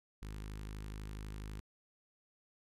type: tone with notch filter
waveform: sawtooth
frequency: 52.1 Hz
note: G#1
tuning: 6 cents sharp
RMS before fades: -45 dBFS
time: 0.22-1.6 s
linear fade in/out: 0 ms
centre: 640 Hz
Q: 1.1
effects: resampled to 32000 Hz